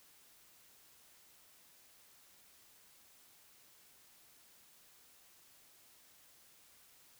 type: silence
effects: white hiss -64 dBFS RMS until 7.19 s